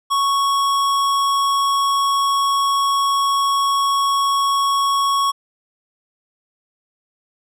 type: tone with hard clipping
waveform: sine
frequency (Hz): 1108.7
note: C#6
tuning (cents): 0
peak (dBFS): -17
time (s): 0.1-5.32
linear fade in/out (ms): 20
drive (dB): 16
effects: none